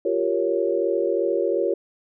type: chord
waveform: sine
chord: G half-diminished seventh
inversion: third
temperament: equal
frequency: 349.2 / 392 / 466.2 / 554.4 Hz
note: F4 / G4 / Bb4 / Db5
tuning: 0 / 0 / 0 / 0 cents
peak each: -25 dBFS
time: 0.05-1.74 s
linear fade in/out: 5 ms
effects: none